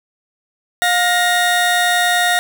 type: tone pair together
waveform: 30% pulse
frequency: 711.3 / 1870 Hz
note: F5 / A#6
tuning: +32 / +5 cents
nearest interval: octave + perfect fourth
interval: 1673 cents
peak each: -13 dBFS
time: 0.82-2.39 s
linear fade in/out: 0 ms
effects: none